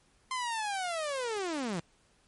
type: linear sweep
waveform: sawtooth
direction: down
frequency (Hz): 1046.5 to 155.56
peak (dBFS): -28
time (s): 0.31-1.8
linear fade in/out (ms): 2
effects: pink hiss -67 dBFS RMS until 2.27 s + MP3 48 kbps